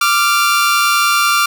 sawtooth tone pair together, 1176 / 1385.5 Hz, D6 / F6, +2 / -14 cents, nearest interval minor third, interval 284 cents, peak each -10 dBFS, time 0.01-1.46 s, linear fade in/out 5 ms, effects none

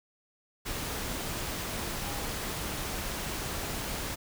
sine tone in noise, 812 Hz, G#5, 39 cents flat, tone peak -44 dBFS, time 2.01-2.28 s, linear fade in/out 20 ms, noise pink, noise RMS -35 dBFS, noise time 0.65-4.16 s, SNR -12 dB, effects none

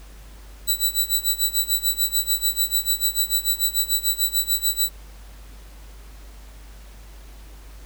10% pulse tone with tremolo, 3951 Hz, B7, in tune, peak -9 dBFS, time 0.67-4.9 s, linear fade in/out 20 ms, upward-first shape sine, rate 6.8 Hz, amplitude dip 90%, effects added 50 Hz sine -40 dBFS peak until 7.85 s + pink hiss -50 dBFS RMS until 7.85 s

